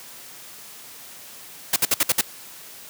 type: noise bursts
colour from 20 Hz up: white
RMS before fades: -18 dBFS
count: 6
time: 1.73-2.212 s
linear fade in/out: 5 ms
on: 32 ms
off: 58 ms
effects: white hiss -42 dBFS RMS until 2.89 s + high-pass 100 Hz 12 dB/octave